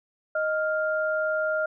sine tone pair together, 623.6 / 1400 Hz, D#5 / F6, +4 / +4 cents, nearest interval octave + major second, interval 1400 cents, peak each -25 / -27 dBFS, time 0.35-1.66 s, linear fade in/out 5 ms, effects none

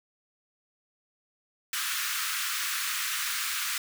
pink high-pass noise, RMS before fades -31 dBFS, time 1.73-3.78 s, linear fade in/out 2 ms, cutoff 1200 Hz, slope 48 dB/octave, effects none

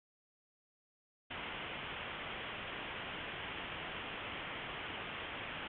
white low-pass noise, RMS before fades -44 dBFS, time 1.3-5.68 s, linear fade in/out 10 ms, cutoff 3300 Hz, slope 96 dB/octave, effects none

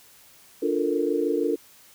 sine chord, Bb major seventh, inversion first, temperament equal, 293.7 / 349.2 / 440 / 466.2 Hz, D4 / F4 / A4 / Bb4, 0 / 0 / 0 / 0 cents, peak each -27 dBFS, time 0.62-1.56 s, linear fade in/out 10 ms, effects white hiss -53 dBFS RMS until 1.94 s

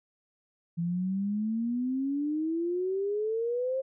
sine exponential sweep, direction up, 166.7 to 537 Hz, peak -27 dBFS, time 0.77-3.82 s, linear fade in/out 20 ms, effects none

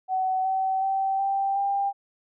sine tone with pitch steps, 753 / 763.5 / 774.2 / 785 / 795.9 Hz, F#5 / G5 / G5 / G5 / G5, +30 / -46 / -22 / +2 / +26 cents, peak -22 dBFS, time 0.08-1.93 s, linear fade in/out 50 ms, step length 370 ms, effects none

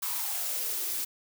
blue noise with high-pass filter sweep, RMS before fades -32 dBFS, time 0.02-1.05 s, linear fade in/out 10 ms, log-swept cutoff 1100 to 270 Hz, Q 5.1, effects none

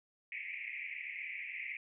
white band-pass noise, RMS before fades -43 dBFS, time 0.32-1.77 s, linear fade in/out 2 ms, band 2000 to 2500 Hz, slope 96 dB/octave, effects none

